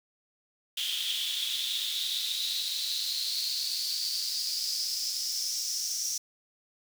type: noise with high-pass filter sweep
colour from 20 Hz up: pink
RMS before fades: -32 dBFS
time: 0.77-6.18 s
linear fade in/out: 5 ms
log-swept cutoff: 3200 to 5800 Hz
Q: 7.9
effects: none